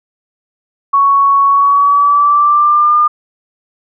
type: tone with pitch glide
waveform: sine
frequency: 1113 to 1206.7 Hz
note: C#6 to D6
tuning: +7 to +47 cents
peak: -6 dBFS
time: 0.93-3.08 s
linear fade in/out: 10 ms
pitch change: +140 cents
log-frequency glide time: 1.48-2.97 s
effects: none